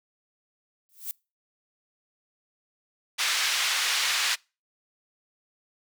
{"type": "noise with exponential growth", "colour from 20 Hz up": "violet", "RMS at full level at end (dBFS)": -29, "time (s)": [0.89, 1.11], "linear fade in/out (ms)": 0, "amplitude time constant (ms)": 47}
{"type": "band-pass noise", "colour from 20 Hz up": "white", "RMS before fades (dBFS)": -26, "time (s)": [3.18, 4.36], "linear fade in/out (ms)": 20, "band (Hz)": [1400, 4500], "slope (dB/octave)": 12}
{"effects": ["noise-tail reverb RT60 0.3 s tail -26 dB re dry"]}